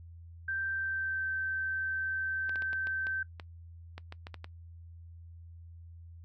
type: tone with pitch glide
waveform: sine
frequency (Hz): 1568 to 1550.9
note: G6 to G6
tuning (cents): 0 to -19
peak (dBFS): -31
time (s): 0.48-3.23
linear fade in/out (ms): 5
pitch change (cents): -19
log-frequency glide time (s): 0.71-1.27
type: clicks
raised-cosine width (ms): 0.3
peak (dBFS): -27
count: 12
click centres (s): 2.494 / 2.558 / 2.622 / 2.731 / 2.871 / 3.069 / 3.398 / 3.98 / 4.124 / 4.269 / 4.343 / 4.444
effects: noise-tail reverb RT60 0.1 s tail -21 dB re dry + added 84 Hz sine -47 dBFS peak until 6.24 s